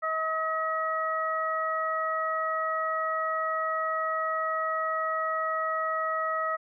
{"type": "harmonic tone", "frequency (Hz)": 638, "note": "D#5", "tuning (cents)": 43, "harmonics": [1, 2, 3], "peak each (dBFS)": [-32, -28, -35], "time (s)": [0.02, 6.57], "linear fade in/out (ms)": 20, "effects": []}